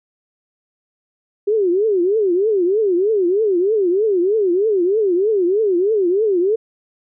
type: tone with vibrato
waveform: sine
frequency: 392 Hz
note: G4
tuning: in tune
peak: -13 dBFS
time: 1.47-6.56 s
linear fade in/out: 10 ms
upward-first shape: triangle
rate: 3.2 Hz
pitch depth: 260 cents each way
effects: none